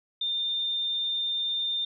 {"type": "tone", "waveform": "sine", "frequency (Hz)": 3609, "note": "A7", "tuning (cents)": 43, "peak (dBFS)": -26, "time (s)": [0.21, 1.85], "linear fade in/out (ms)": 5, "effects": []}